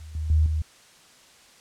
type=tone with level steps; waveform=sine; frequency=77.8 Hz; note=D#2; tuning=in tune; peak=-38 / -26 / -16 / -22 dBFS; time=0-0.62 s; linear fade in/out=5 ms; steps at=0.15 / 0.3 / 0.46 s; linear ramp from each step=2 ms; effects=white hiss -53 dBFS RMS until 1.6 s + low-pass 8000 Hz 12 dB/octave